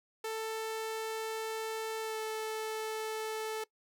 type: tone with pitch glide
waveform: sawtooth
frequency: 442.5 to 437.7 Hz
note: A4 to A4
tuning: +10 to -9 cents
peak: -31 dBFS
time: 0.24-3.64 s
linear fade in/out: 5 ms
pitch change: -19 cents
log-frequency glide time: 2.01-2.19 s
effects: noise-tail reverb RT60 0.1 s tail -21 dB re dry